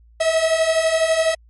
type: beating tone pair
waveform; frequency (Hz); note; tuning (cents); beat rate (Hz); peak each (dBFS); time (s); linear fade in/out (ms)
45% pulse; 637 / 649; D#5 / E5; +41 / -27; 12; -21 / -17; 0.2-1.35; 10
effects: added 57 Hz sine -47 dBFS peak until 1.49 s + MP3 48 kbps